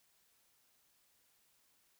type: silence
effects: white hiss -73 dBFS RMS until 1.99 s